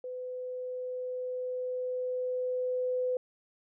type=tone with level ramp; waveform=sine; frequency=504 Hz; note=B4; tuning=35 cents sharp; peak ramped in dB=-36 to -27 dBFS; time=0.04-3.17 s; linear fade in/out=2 ms; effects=none